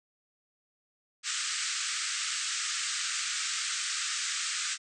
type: band-pass noise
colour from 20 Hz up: white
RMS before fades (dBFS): -33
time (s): 1.23-4.78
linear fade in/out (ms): 50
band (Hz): 1200 to 8400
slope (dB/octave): 96
effects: none